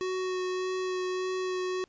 square tone with vibrato, 370 Hz, F#4, in tune, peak -30 dBFS, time 0.01-1.84 s, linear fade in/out 0 ms, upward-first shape sine, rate 1.7 Hz, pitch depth 11 cents each way, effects pink hiss -67 dBFS RMS until 1.88 s + resampled to 16000 Hz

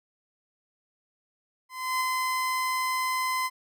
30% pulse tone with ADSR envelope, 1027 Hz, C6, 33 cents flat, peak -21 dBFS, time 1.69-3.5 s, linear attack 320 ms, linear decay 4 ms, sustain -2 dB, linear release 42 ms, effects none

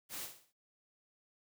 white noise with echo, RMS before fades -43 dBFS, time 0.09-0.29 s, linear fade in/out 50 ms, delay 61 ms, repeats 4, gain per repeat -8 dB, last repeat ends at 0.534 s, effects none

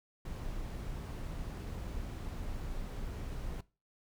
brown noise, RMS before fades -40 dBFS, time 0.25-3.61 s, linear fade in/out 5 ms, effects noise-tail reverb RT60 0.3 s tail -20 dB re dry

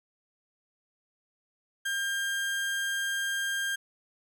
35% pulse tone, 1600 Hz, G6, 35 cents sharp, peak -27 dBFS, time 1.85-3.76 s, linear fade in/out 10 ms, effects none

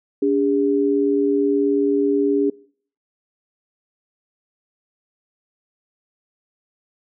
sine tone pair together, 286.2 / 404.8 Hz, D4 / G#4, -45 / -44 cents, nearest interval tritone, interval 601 cents, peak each -18 dBFS, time 0.22-2.5 s, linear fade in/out 5 ms, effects noise-tail reverb RT60 0.5 s tail -22 dB re dry

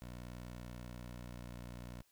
15% pulse tone with pitch glide, 60.7 to 60.28 Hz, B1 to B1, -29 to -41 cents, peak -40 dBFS, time 0.02-2.02 s, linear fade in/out 0 ms, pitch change -12 cents, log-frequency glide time 0.32-1.69 s, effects white hiss -73 dBFS RMS until 2.11 s

